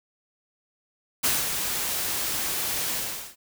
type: noise with ADSR envelope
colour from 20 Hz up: white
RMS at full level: -22 dBFS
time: 1.23-3.36 s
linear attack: 16 ms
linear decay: 200 ms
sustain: -6 dB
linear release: 420 ms
effects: none